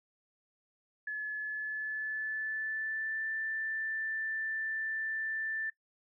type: tone with pitch glide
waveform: sine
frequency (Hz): 1713 to 1770.3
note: A6 to A6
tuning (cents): -47 to +10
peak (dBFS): -33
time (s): 1.07-5.7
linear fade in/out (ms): 5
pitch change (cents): +57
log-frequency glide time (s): 1.34-3.28
effects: noise-tail reverb RT60 0.1 s tail -20 dB re dry